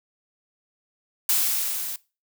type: noise with level ramp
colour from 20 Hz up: blue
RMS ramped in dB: -20 to -32 dBFS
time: 1.29-1.96 s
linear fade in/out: 2 ms
effects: noise-tail reverb RT60 0.3 s tail -21 dB re dry